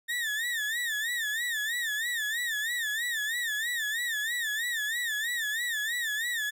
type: tone with vibrato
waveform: 35% pulse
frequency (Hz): 1814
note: A#6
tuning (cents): -48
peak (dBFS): -27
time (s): 0.08-6.51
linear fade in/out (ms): 20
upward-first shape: sine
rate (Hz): 3.1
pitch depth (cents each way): 130
effects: none